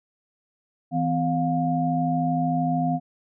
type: tone cluster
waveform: sine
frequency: 162.1 / 255.2 / 708 Hz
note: E3 / C4 / F5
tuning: -29 / -43 / +23 cents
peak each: -25 dBFS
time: 0.91-3 s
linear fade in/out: 50 ms
effects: none